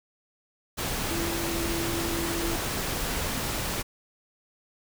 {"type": "tone in noise", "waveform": "sine", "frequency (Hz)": 336.3, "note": "E4", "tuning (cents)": 35, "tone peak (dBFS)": -31, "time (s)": [1.1, 2.57], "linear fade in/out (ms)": 20, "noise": "pink", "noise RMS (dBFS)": -30, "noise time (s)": [0.77, 3.83], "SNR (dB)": -4, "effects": []}